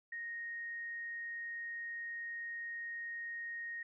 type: tone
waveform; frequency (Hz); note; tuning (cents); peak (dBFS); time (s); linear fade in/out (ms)
sine; 1864.7; A#6; 0; -40; 0.12-3.83; 5
effects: none